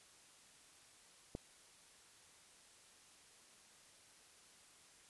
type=click; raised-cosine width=2 ms; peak=-29 dBFS; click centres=1.351 s; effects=white hiss -64 dBFS RMS until 5.09 s + resampled to 24000 Hz